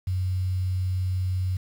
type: tone with quantisation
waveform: sine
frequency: 92.6 Hz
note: F#2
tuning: 2 cents sharp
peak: -23 dBFS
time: 0.07-1.57 s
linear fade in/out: 5 ms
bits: 8
effects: none